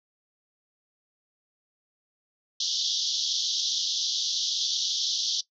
pink band-pass noise, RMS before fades -28 dBFS, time 2.6-5.41 s, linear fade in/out 5 ms, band 3200 to 6200 Hz, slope 96 dB/octave, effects noise-tail reverb RT60 0.1 s tail -18 dB re dry

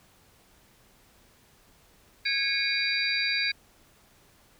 sine tone cluster, 1647 / 2215 / 2432 / 3903 / 4669 Hz, G#6 / C#7 / D#7 / B7 / D8, -15 / -2 / -40 / -21 / -11 cents, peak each -31 dBFS, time 2.25-3.52 s, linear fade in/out 10 ms, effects pink hiss -60 dBFS RMS until 4.59 s

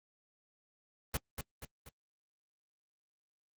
pink noise with echo, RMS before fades -33 dBFS, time 1.14-1.17 s, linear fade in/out 2 ms, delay 240 ms, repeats 3, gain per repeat -6 dB, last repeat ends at 1.89 s, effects Opus 24 kbps

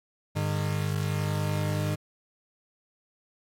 40% pulse tone pair together, 101.51 / 152.1 Hz, G#2 / D#3, -39 / -39 cents, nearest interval perfect fifth, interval 700 cents, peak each -28 dBFS, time 0.35-1.96 s, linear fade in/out 20 ms, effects AAC 64 kbps

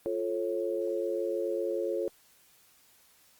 sine chord, F augmented, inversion none, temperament just, 349.2 / 436.5 / 545.7 Hz, F4 / A4 / C#5, 0 / -14 / -27 cents, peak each -33 dBFS, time 0.06-2.08 s, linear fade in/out 0 ms, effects white hiss -62 dBFS RMS until 3.39 s + Opus 32 kbps

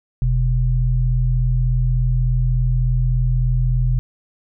sine tone pair together, 41.75 / 125.2 Hz, E1 / B2, +23 / +24 cents, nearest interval octave + perfect fifth, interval 1901 cents, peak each -17 dBFS, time 0.22-3.99 s, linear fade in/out 0 ms, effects none

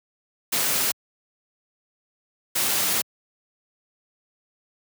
white noise bursts at uneven times, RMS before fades -23 dBFS, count 2, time 0.52-0.92 / 2.55-3.02 s, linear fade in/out 10 ms, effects high-pass 100 Hz 12 dB/octave

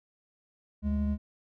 triangle tone pair together, 73.42 / 207.7 Hz, D2 / G#3, 0 / 0 cents, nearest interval octave + tritone, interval 1800 cents, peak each -27 dBFS, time 0.82-1.18 s, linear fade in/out 50 ms, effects none

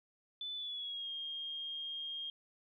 sine tone with pitch glide, 3500 to 3228 Hz, A7 to G#7, -10 to -50 cents, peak -39 dBFS, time 0.41-2.3 s, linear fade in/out 2 ms, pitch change -140 cents, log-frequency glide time 0.55-1.1 s, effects 13-bit

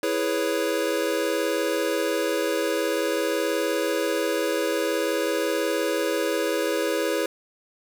square chord, C# minor seventh, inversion first, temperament equal, 329.6 / 415.3 / 493.9 / 554.4 Hz, E4 / G#4 / B4 / C#5, 0 / 0 / 0 / 0 cents, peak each -29 dBFS, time 0.03-7.26 s, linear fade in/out 2 ms, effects none

